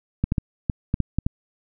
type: clicks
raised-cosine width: 5 ms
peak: -8 dBFS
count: 8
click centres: 0.24 / 0.321 / 0.382 / 0.698 / 0.941 / 1.003 / 1.186 / 1.265 s
effects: none